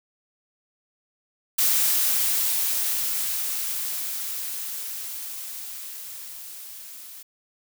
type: noise with level ramp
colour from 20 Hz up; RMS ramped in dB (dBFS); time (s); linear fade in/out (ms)
blue; -20 to -42; 1.58-7.23; 10
effects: none